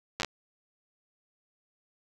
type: slowing click train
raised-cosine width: 0.2 ms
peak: -13 dBFS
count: 5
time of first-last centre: 0.2-0.247 s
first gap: 9 ms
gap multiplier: 1.18
effects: none